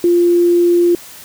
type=tone; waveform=sine; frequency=347.6 Hz; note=F4; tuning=8 cents flat; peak=-8 dBFS; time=0.04-0.95 s; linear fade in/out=2 ms; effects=white hiss -36 dBFS RMS until 1.24 s